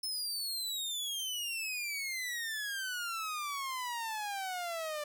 sawtooth exponential sweep, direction down, 5270 to 587.3 Hz, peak -32 dBFS, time 0.03-5.04 s, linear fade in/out 5 ms, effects none

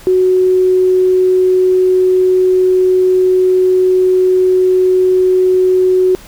sine tone, 370 Hz, F#4, in tune, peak -7 dBFS, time 0.07-6.15 s, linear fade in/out 0 ms, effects pink hiss -38 dBFS RMS until 6.27 s

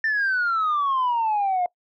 sine exponential sweep, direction down, 1802 to 702 Hz, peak -18 dBFS, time 0.04-1.66 s, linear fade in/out 2 ms, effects noise-tail reverb RT60 0.1 s tail -23 dB re dry + tanh soft clip ceiling -17 dBFS

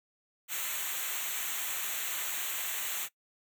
white noise with comb filter, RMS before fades -35 dBFS, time 0.48-3.09 s, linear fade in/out 50 ms, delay 0.2 ms, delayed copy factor -0.9, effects noise-tail reverb RT60 0.1 s tail -20 dB re dry

